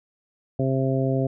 harmonic tone, 133 Hz, C3, 29 cents sharp, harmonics 1 / 2 / 3 / 4 / 5, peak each -23 / -26 / -28 / -29 / -30 dBFS, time 0.59-1.27 s, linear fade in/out 5 ms, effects none

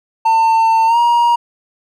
triangle tone with pitch glide, 899 to 947.5 Hz, A5 to A#5, +37 to +28 cents, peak -7 dBFS, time 0.25-1.36 s, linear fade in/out 10 ms, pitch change +91 cents, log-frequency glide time 0.86-0.98 s, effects none

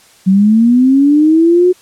sine linear sweep, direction up, 185 to 367.8 Hz, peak -5 dBFS, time 0.26-1.73 s, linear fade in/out 20 ms, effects white hiss -45 dBFS RMS until 1.81 s + low-pass 10000 Hz 12 dB/octave

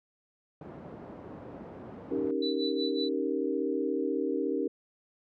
pink band-pass noise, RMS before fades -45 dBFS, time 0.61-2.31 s, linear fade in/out 2 ms, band 150 to 690 Hz, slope 12 dB/octave
sine chord, Eb dominant seventh, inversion third, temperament equal with one note detuned, 274.6 / 311.1 / 392 / 466.2 Hz, Db4 / Eb4 / G4 / Bb4, -16 / 0 / 0 / 0 cents, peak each -33 dBFS, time 2.11-4.68 s, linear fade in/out 5 ms
sine tone with tremolo, 3972 Hz, B7, 9 cents sharp, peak -32 dBFS, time 2.42-3.09 s, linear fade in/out 5 ms, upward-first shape sine, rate 5.4 Hz, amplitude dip 90%
effects none

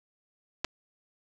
clicks, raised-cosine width 0.2 ms, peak -13 dBFS, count 2, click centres 0.645 / 0.648 s, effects none

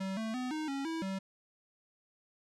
square tone with pitch steps, 191.6 / 221.7 / 252.4 / 310.1 / 275 / 325.7 / 192.3 Hz, G3 / A3 / B3 / D#4 / C#4 / E4 / G3, -39 / +13 / +38 / -6 / -14 / -21 / -33 cents, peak -35 dBFS, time 0-1.19 s, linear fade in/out 10 ms, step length 170 ms, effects low-pass 7000 Hz 12 dB/octave

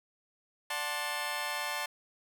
15% pulse chord, D dominant seventh, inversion none, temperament just, 587.3 / 734.2 / 881 / 1057.2 Hz, D5 / F#5 / A5 / C6, 0 / -14 / +2 / +18 cents, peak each -34 / -35 / -31 / -32 dBFS, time 0.7-1.86 s, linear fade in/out 5 ms, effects none

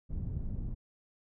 pink low-pass noise, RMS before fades -36 dBFS, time 0.09-0.75 s, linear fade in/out 20 ms, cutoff 140 Hz, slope 12 dB/octave, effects none

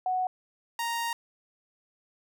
sine / sawtooth tone pair in turn, 740 / 932.3 Hz, F#5 / A#5, 0 / 0 cents, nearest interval major third, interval 400 cents, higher second, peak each -25 dBFS, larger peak neither, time 0.06-0.27 / 0.79-1.13 s, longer second, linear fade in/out 2 ms, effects none

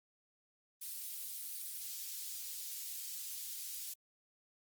white high-pass noise, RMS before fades -44 dBFS, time 0.81-3.94 s, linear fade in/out 10 ms, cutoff 4300 Hz, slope 12 dB/octave, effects Opus 32 kbps

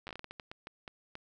slowing click train, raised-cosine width 0.3 ms, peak -27 dBFS, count 14, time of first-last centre 0.07-1.154 s, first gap 9 ms, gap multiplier 1.33, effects none

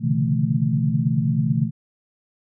sine tone cluster, 123.1 / 139 / 148.3 / 166.1 / 219.3 Hz, B2 / C#3 / D3 / E3 / A3, -5 / +5 / +17 / +13 / -6 cents, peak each -24 dBFS, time 0-1.71 s, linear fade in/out 50 ms, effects none

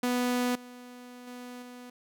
sawtooth tone with level steps, 246.9 Hz, B3, in tune, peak -22 / -41 / -37 / -40 dBFS, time 0.03-1.9 s, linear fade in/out 5 ms, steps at 0.55 / 1.27 / 1.62 s, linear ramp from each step 5 ms, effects none

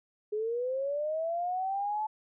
sine linear sweep, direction up, 415.3 to 870 Hz, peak -29 dBFS, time 0.32-2.07 s, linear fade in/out 10 ms, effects none

